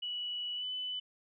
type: tone with pitch glide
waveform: sine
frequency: 2943 to 3001 Hz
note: F#7 to F#7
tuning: -10 to +24 cents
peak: -35 dBFS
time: 0.02-1 s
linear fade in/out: 10 ms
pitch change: +34 cents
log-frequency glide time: 0.55-0.65 s
effects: none